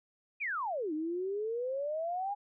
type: exponential two-way sweep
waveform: sine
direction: down then up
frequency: 2547 to 300.8 to 827 Hz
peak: -32 dBFS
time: 0.4-2.35 s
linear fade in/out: 20 ms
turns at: 0.93 s
effects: none